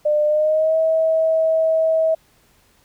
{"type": "tone with pitch glide", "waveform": "sine", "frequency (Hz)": [600, 643.1], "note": ["D5", "E5"], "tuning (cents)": [37, -43], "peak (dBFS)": -14, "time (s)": [0.05, 2.15], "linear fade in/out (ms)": 10, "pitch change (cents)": 120, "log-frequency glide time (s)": [0.26, 0.77], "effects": ["pink hiss -57 dBFS RMS until 2.84 s"]}